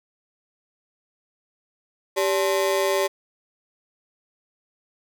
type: ring-modulated tone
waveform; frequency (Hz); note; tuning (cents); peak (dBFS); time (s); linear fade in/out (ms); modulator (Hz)
35% pulse; 482.4; B4; -41; -15; 2.16-3.08; 20; 91.2
effects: none